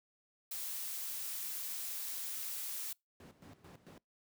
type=noise; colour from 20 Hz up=blue; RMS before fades=-41 dBFS; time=0.51-2.93 s; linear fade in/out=5 ms
type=noise with tremolo; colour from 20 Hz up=brown; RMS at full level=-47 dBFS; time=3.2-3.98 s; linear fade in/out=2 ms; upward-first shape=square; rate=4.5 Hz; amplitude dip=75%
effects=noise-tail reverb RT60 0.2 s tail -26 dB re dry + high-pass 150 Hz 12 dB/octave